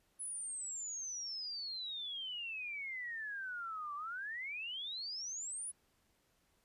sine exponential two-way sweep, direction down then up, 10310 to 1146 to 10310 Hz, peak -40 dBFS, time 0.19-5.72 s, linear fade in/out 20 ms, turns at 3.95 s, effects pink hiss -75 dBFS RMS until 6.64 s + resampled to 32000 Hz

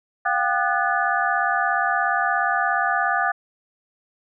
sine tone cluster, 705 / 782 / 1214 / 1480 / 1725 Hz, F5 / G5 / D#6 / F#6 / A6, +16 / -4 / -43 / 0 / -35 cents, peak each -25 dBFS, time 0.25-3.32 s, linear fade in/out 10 ms, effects none

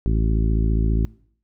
harmonic tone, 54.8 Hz, A1, 6 cents flat, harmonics 1 / 2 / 3 / 4 / 5 / 6 / 7, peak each -18 / -24 / -28 / -30 / -32 / -34 / -35 dBFS, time 0.06-1.05 s, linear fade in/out 0 ms, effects noise-tail reverb RT60 0.6 s tail -23 dB re dry

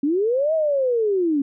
sine linear two-way sweep, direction up then down, 269.2 to 650 to 269.2 Hz, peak -17 dBFS, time 0.03-1.42 s, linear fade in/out 5 ms, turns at 0.54 s, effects none

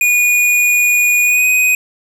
square tone with pitch glide, 2453 to 2499 Hz, D#7 to D#7, -25 to +7 cents, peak -10 dBFS, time 0.01-1.75 s, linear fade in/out 2 ms, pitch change +32 cents, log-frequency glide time 1.23-1.46 s, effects none

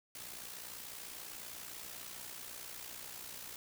white noise with amplitude modulation, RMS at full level -45 dBFS, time 0.15-3.56 s, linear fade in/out 2 ms, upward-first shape sine, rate 60.2 Hz, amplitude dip 55%, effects none

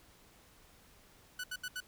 sawtooth tone bursts, 1486 Hz, F#6, 7 cents sharp, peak -34 dBFS, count 4, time 1.39-1.804 s, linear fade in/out 5 ms, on 48 ms, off 74 ms, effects pink hiss -62 dBFS RMS until 1.87 s

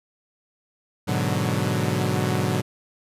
sawtooth chord, G# half-diminished seventh, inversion none, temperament equal, 103.83 / 123.47 / 146.83 / 185 Hz, G#2 / B2 / D3 / F#3, 0 / 0 / 0 / 0 cents, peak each -23 dBFS, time 1.07-2.62 s, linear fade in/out 20 ms, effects resampled to 32000 Hz

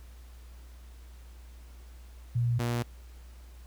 sine / sawtooth tone pair in turn, 119.4 / 119.4 Hz, A#2 / A#2, +42 / +42 cents, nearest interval unison, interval 0 cents, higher neither, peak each -24 dBFS, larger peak neither, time 2.35-2.59 / 2.59-2.83 s, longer neither, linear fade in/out 10 ms, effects added 60 Hz sine -46 dBFS peak until 3.66 s + pink hiss -60 dBFS RMS until 3.66 s

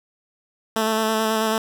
10% pulse tone with vibrato, 220 Hz, A3, in tune, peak -11 dBFS, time 0.76-1.58 s, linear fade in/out 2 ms, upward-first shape square, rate 9.2 Hz, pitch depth 16 cents each way, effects none

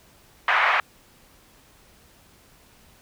white band-pass noise, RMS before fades -20 dBFS, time 0.48-0.8 s, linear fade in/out 2 ms, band 740 to 2100 Hz, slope 24 dB/octave, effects pink hiss -55 dBFS RMS until 3.01 s

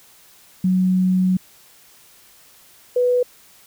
sine tone pair in turn, 185 / 493.9 Hz, F#3 / B4, 0 / 0 cents, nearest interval octave + perfect fourth, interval 1700 cents, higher second, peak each -14 dBFS, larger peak neither, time 0.64-1.37 / 2.96-3.23 s, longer first, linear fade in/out 5 ms, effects white hiss -50 dBFS RMS until 3.66 s

